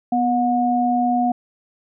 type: tone pair together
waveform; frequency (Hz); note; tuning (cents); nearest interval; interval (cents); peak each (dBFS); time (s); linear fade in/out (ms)
sine; 246.4 / 724; B3 / F#5; -4 / -38; octave + perfect fifth; 1866; -19 / -18; 0.12-1.32; 5
effects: none